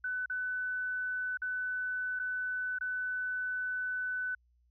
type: tone with dropouts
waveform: sine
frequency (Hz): 1500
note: F#6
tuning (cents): +23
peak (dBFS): -32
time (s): 0.04-4.35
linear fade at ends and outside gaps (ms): 5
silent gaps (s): 0.26-0.298 / 1.373-1.418 / 2.192-2.196 / 2.787-2.809
effects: added 60 Hz sine -66 dBFS peak until 4.7 s